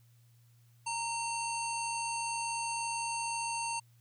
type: harmonic tone with a mistuned harmonic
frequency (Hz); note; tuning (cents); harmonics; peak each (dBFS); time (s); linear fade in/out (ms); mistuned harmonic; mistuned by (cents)
907; A#5; -48; 1 / 3 / 5 / 7 / 9 / 10; -35 / -40 / -44 / -44 / -45 / -44; 0.86-3.8; 10; 1; +35
effects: added 118 Hz sine -60 dBFS peak until 4 s + white hiss -72 dBFS RMS until 4 s